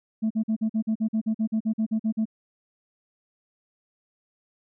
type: tone bursts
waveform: sine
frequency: 220 Hz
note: A3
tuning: in tune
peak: -19 dBFS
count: 16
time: 0.22-2.255 s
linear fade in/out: 20 ms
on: 85 ms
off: 45 ms
effects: tanh soft clip ceiling -19 dBFS